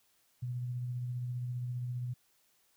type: tone with tremolo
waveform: sine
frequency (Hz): 123.47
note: B2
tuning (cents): 0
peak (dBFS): -33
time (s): 0.42-2.14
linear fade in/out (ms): 10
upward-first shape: sine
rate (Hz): 15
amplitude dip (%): 25
effects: white hiss -71 dBFS RMS until 2.76 s